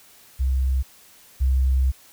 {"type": "tone pair in turn", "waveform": "sine", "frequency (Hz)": [65.41, 65.41], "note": ["C2", "C2"], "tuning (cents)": [0, 0], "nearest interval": "unison", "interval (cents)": 0, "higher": "neither", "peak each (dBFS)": [-18, -16], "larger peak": "second", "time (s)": [[0.39, 0.83], [1.4, 1.92]], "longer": "second", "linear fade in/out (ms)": 20, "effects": ["white hiss -51 dBFS RMS until 2.12 s"]}